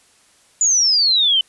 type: exponential sweep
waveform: sine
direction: down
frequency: 7040 to 3000 Hz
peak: -12 dBFS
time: 0.61-1.41 s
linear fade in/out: 2 ms
effects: white hiss -54 dBFS RMS until 1.48 s + resampled to 24000 Hz